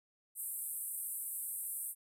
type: band-pass noise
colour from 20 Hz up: white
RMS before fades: -41 dBFS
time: 0.35-1.95 s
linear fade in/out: 50 ms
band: 8200 to 14000 Hz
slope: 96 dB/octave
effects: none